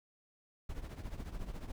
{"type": "noise with tremolo", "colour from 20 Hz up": "brown", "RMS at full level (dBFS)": -39, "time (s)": [0.69, 1.72], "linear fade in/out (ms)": 5, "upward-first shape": "triangle", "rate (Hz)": 14, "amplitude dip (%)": 80, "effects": []}